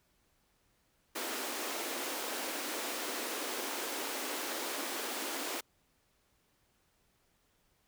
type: high-pass noise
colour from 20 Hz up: pink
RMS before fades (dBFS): -38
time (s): 1.15-5.61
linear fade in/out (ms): 10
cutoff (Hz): 260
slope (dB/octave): 48
effects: pink hiss -73 dBFS RMS until 7.87 s